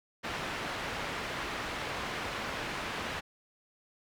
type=low-pass noise; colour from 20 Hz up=white; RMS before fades=-37 dBFS; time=0.23-3.21 s; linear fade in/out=20 ms; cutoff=2200 Hz; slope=12 dB/octave; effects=none